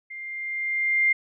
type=tone with level ramp; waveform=sine; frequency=2100 Hz; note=C7; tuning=6 cents sharp; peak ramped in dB=-35 to -16 dBFS; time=0.1-1.13 s; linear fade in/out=10 ms; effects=none